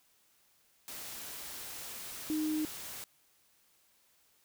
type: tone in noise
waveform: sine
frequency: 308.7 Hz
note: D#4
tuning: 14 cents flat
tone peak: -30 dBFS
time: 2.3-2.65 s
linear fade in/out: 0 ms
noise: white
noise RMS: -44 dBFS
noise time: 0.88-3.04 s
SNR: +11 dB
effects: white hiss -69 dBFS RMS until 4.44 s